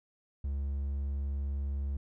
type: tone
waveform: triangle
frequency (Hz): 69.7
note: C#2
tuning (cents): +10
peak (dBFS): -29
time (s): 0.44-1.97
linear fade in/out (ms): 5
effects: none